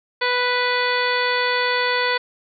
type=harmonic tone; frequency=493.9 Hz; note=B4; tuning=in tune; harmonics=1 / 2 / 3 / 4 / 5 / 6 / 7 / 8 / 9; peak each=-24 / -24 / -25 / -24 / -29 / -37 / -29 / -37 / -29 dBFS; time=0.21-2.18 s; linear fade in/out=10 ms; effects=none